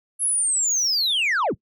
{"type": "linear sweep", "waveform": "sine", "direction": "down", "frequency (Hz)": [10900, 46], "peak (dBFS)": -16, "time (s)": [0.19, 1.55], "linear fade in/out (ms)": 50, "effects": ["noise-tail reverb RT60 0.1 s tail -24 dB re dry", "tanh soft clip ceiling -18 dBFS"]}